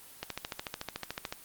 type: click train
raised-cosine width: 0.2 ms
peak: -17 dBFS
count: 16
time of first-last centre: 0.23-1.325 s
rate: 13.7 Hz
effects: white hiss -52 dBFS RMS until 1.44 s + Opus 24 kbps